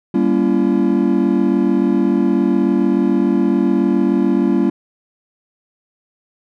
triangle chord, G diminished seventh, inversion none, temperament just, 196 / 235.2 / 282.2 / 338.7 Hz, G3 / Bb3 / Db4 / Fb4, 0 / +16 / +31 / +47 cents, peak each -16 dBFS, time 0.14-4.7 s, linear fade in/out 5 ms, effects none

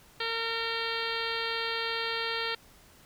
harmonic tone, 457.2 Hz, A#4, 34 cents flat, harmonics 1 / 2 / 3 / 4 / 5 / 6 / 7 / 8 / 9 / 10, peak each -37 / -40 / -37 / -37 / -40 / -40 / -38 / -41 / -40 / -42 dBFS, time 0.2-2.55 s, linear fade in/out 5 ms, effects pink hiss -57 dBFS RMS until 3.05 s

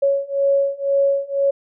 sine beating tone pair, 554.4 / 556.4 Hz, C#5 / C#5, 0 / +6 cents, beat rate 2 Hz, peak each -19 / -18 dBFS, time 0.02-1.51 s, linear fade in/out 10 ms, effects none

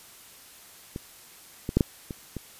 clicks, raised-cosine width 3 ms, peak -20 / -16 / -6 / -7 / -21 / -20 dBFS, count 6, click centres 0.961 / 1.691 / 1.77 / 1.808 / 2.108 / 2.367 s, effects white hiss -50 dBFS RMS until 2.59 s + resampled to 32000 Hz

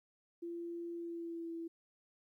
sine tone with pitch glide, 341.2 to 332.4 Hz, F4 to E4, -40 to +15 cents, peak -40 dBFS, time 0.42-1.68 s, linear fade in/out 10 ms, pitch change -45 cents, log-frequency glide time 0.94-1.52 s, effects 13-bit

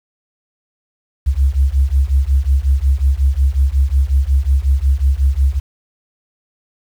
sine beating tone pair, 65.41 / 70.91 Hz, C2 / C#2, 0 / +40 cents, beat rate 5.5 Hz, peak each -13 dBFS, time 1.26-5.6 s, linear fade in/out 20 ms, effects tanh soft clip ceiling -4 dBFS + 7-bit

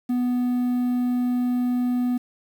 triangle tone with quantisation, 246.9 Hz, B3, in tune, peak -18 dBFS, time 0.09-2.18 s, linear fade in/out 10 ms, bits 8, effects none

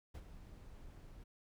brown noise with ADSR envelope, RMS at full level -45 dBFS, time 0.14-1.24 s, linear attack 13 ms, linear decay 55 ms, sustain -9 dB, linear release 10 ms, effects none

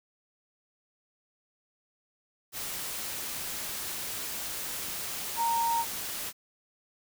sine tone in noise, 927 Hz, A#5, 10 cents flat, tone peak -25 dBFS, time 5.36-5.85 s, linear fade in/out 50 ms, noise white, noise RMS -36 dBFS, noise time 2.52-6.33 s, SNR +8 dB, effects none

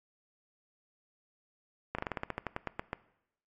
slowing click train, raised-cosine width 0.5 ms, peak -18 dBFS, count 14, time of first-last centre 1.95-2.931 s, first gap 35 ms, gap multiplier 1.12, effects noise-tail reverb RT60 0.8 s tail -19 dB re dry + MP3 48 kbps

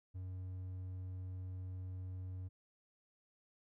triangle tone, 92.5 Hz, F#2, in tune, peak -40 dBFS, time 0.14-2.49 s, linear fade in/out 20 ms, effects none

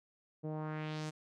sawtooth tone with low-pass filter sweep, 154.4 Hz, D#3, 13 cents flat, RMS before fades -40 dBFS, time 0.43-1.11 s, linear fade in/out 20 ms, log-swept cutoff 470 to 8200 Hz, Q 1.7, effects none

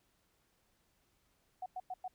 sine tone bursts, 740 Hz, F#5, in tune, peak -38 dBFS, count 4, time 1.62-2.08 s, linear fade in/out 5 ms, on 40 ms, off 100 ms, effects pink hiss -75 dBFS RMS until 2.14 s

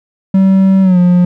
triangle tone with pitch glide, 191.8 to 177.93 Hz, G3 to F3, -37 to +33 cents, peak -3 dBFS, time 0.34-1.25 s, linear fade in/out 5 ms, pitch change -130 cents, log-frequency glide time 0.82-0.98 s, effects none

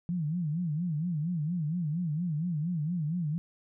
sine tone with vibrato, 163 Hz, E3, 19 cents flat, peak -28 dBFS, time 0.09-3.38 s, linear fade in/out 0 ms, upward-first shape sine, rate 4.3 Hz, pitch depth 180 cents each way, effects none

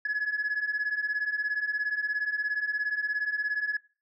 sine beating tone pair, 1684 / 1701 Hz, G#6 / G#6, +24 / +41 cents, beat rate 17 Hz, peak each -30 / -27 dBFS, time 0.05-3.77 s, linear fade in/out 5 ms, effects noise-tail reverb RT60 0.4 s tail -24 dB re dry + tanh soft clip ceiling -23 dBFS

